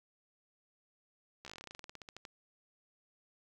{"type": "slowing click train", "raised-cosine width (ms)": 0.2, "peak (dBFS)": -30, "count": 21, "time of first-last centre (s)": [1.45, 2.252], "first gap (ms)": 14, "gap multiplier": 1.1, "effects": ["10-bit"]}